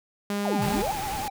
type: tone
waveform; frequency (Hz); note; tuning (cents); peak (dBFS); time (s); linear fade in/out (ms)
sawtooth; 203.3; G#3; -37; -22; 0.3-0.82; 2
type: exponential two-way sweep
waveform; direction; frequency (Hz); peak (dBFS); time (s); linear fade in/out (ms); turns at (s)
sine; down then up; 901 to 110 to 901; -27; 0.45-0.92; 0; 0.63
type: tone with vibrato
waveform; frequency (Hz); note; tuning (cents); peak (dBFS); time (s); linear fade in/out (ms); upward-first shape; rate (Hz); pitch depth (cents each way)
triangle; 814; G#5; -35; -28; 0.51-1.3; 10; sine; 9.8; 94
type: noise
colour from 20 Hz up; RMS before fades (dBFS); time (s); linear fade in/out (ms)
pink; -34; 0.62-1.28; 0
effects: none